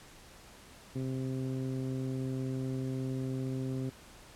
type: tone with low-pass filter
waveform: 15% pulse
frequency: 131 Hz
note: C3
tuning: 2 cents sharp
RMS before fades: -35 dBFS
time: 0.95-3.9 s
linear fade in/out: 10 ms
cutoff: 310 Hz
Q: 0.79
effects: pink hiss -54 dBFS RMS until 4.35 s + low-pass 11000 Hz 12 dB/octave